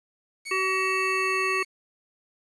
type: tone with pitch glide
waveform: sawtooth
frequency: 2227 to 2210 Hz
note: C#7 to C#7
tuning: +7 to -6 cents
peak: -30 dBFS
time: 0.45-1.65 s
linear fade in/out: 20 ms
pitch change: -13 cents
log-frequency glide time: 1.04-1.37 s
type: harmonic tone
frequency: 378.7 Hz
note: F#4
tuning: 40 cents sharp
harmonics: 1 / 3 / 5 / 7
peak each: -29 / -28 / -31 / -27 dBFS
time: 0.51-1.63 s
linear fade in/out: 5 ms
effects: resampled to 24000 Hz + 9-bit